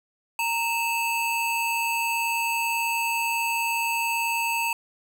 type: tone pair together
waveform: square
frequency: 924.5 / 2615 Hz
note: A#5 / E7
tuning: -15 / -15 cents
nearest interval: octave + tritone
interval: 1800 cents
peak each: -27 dBFS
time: 0.39-4.73 s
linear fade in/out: 2 ms
effects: none